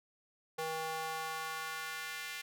square tone with high-pass filter sweep, 159.6 Hz, D#3, 44 cents sharp, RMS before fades -40 dBFS, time 0.58-2.42 s, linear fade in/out 10 ms, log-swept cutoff 570 to 2100 Hz, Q 1.6, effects none

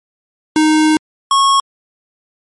square tone pair in turn, 310.1 / 1096.8 Hz, D#4 / C#6, -6 / -19 cents, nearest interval octave + minor seventh, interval 2187 cents, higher second, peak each -9 dBFS, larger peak neither, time 0.56-0.97 / 1.31-1.6 s, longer first, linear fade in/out 2 ms, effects MP3 48 kbps

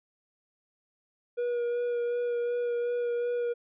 triangle tone with vibrato, 480.3 Hz, B4, 48 cents flat, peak -25 dBFS, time 1.37-3.54 s, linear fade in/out 20 ms, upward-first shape sine, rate 2.7 Hz, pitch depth 15 cents each way, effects resampled to 8000 Hz

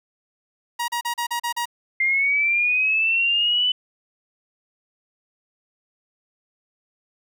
sawtooth tone bursts, 950 Hz, A#5, 33 cents sharp, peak -19 dBFS, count 7, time 0.79-1.656 s, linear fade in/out 10 ms, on 92 ms, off 37 ms
sine linear sweep, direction up, 2093 to 3010 Hz, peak -17 dBFS, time 2-3.72 s, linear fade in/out 5 ms
effects none

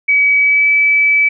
sine tone with pitch glide, 2276 to 2300 Hz, C#7 to D7, +45 to -37 cents, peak -8 dBFS, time 0.08-1.29 s, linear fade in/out 10 ms, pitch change +18 cents, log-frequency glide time 0.38-0.68 s, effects none

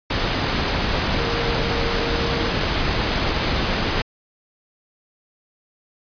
sine tone in noise, 466.2 Hz, A#4, in tune, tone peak -27 dBFS, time 1.17-2.51 s, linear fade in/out 5 ms, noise pink, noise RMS -21 dBFS, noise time 0.1-4.02 s, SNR -9 dB, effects resampled to 11025 Hz

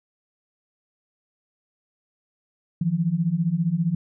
sine beating tone pair, 158.9 / 173.9 Hz, D#3 / F3, +37 / -7 cents, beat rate 15 Hz, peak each -24 / -22 dBFS, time 2.81-3.95 s, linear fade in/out 5 ms, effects none

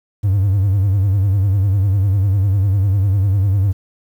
triangle tone with vibrato, 98 Hz, G2, in tune, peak -9 dBFS, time 0.23-3.73 s, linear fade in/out 20 ms, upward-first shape triangle, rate 10 Hz, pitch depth 120 cents each way, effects tanh soft clip ceiling -6 dBFS + 8-bit

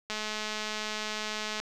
click train, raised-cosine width 0.2 ms, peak -17 dBFS, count 322, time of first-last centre 0.1-1.6 s, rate 214 Hz, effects none

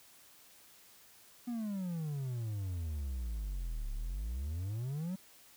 triangle exponential two-way sweep, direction down then up, 246.9 to 34.3 to 194.5 Hz, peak -33 dBFS, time 1.47-5.16 s, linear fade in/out 10 ms, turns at 3.92 s, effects white hiss -60 dBFS RMS until 5.56 s

